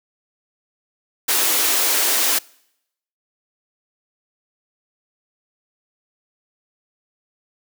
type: high-pass noise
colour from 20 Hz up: white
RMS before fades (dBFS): -18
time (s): 1.28-2.39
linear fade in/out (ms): 10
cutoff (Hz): 260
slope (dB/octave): 96
effects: noise-tail reverb RT60 0.8 s tail -25 dB re dry